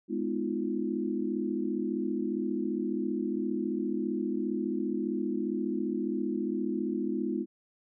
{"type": "chord", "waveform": "sine", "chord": "F half-diminished seventh", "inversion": "first", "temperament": "just", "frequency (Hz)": [209.5, 251.4, 314.3, 349.2], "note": ["Ab3", "Cb4", "Eb4", "F4"], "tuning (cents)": [15, 31, 18, 0], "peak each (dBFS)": -34, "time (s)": [0.08, 7.46], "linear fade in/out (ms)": 50, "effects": []}